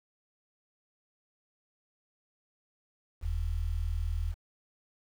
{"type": "tone pair together", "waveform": "sine", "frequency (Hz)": [40.05, 80.1], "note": ["E1", "E2"], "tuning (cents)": [-49, -49], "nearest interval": "octave", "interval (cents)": 1200, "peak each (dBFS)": [-31, -32], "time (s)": [3.21, 4.35], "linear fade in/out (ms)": 50, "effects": ["9-bit"]}